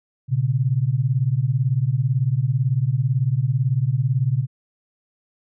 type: beating tone pair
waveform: sine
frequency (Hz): 120 / 138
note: B2 / C#3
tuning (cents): -49 / -7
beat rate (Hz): 18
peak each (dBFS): -20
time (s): 0.28-4.47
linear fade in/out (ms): 50
effects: none